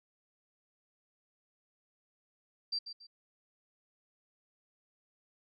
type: tone with echo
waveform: sine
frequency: 4699 Hz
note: D8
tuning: in tune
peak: -31 dBFS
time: 2.72-2.79 s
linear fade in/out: 10 ms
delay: 140 ms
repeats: 2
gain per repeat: -10 dB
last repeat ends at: 3.07 s
effects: MP3 48 kbps